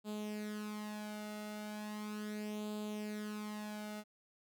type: tone with flanger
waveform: sawtooth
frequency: 211.1 Hz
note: G#3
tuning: 29 cents sharp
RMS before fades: -43 dBFS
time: 0.04-4.04 s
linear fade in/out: 50 ms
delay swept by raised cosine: 0.26 to 1.46 ms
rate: 0.37 Hz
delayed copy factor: +0.65
effects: none